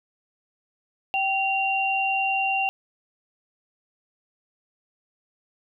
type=tone pair together; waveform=sine; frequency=775.9 / 2765 Hz; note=G5 / F7; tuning=-18 / -18 cents; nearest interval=octave + minor seventh; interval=2200 cents; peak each=-24 dBFS; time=1.14-2.69 s; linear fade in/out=0 ms; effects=none